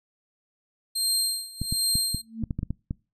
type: tone with tremolo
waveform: 25% pulse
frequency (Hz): 4186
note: C8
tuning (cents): 0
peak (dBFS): -17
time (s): 0.95-2.22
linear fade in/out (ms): 10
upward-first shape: sine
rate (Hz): 1.3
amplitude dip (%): 90
type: clicks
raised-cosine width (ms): 5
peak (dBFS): -16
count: 10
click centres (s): 1.616 / 1.725 / 1.955 / 2.146 / 2.437 / 2.508 / 2.59 / 2.631 / 2.706 / 2.909
type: tone with exponential growth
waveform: sine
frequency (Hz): 224.5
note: A3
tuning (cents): +35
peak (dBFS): -26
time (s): 2.19-2.43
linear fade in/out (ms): 5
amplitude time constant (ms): 51
effects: noise-tail reverb RT60 0.3 s tail -25 dB re dry